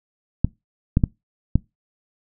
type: clicks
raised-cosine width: 5 ms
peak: -3 dBFS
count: 4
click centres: 0.446 / 0.971 / 1.038 / 1.556 s
effects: noise-tail reverb RT60 0.2 s tail -23 dB re dry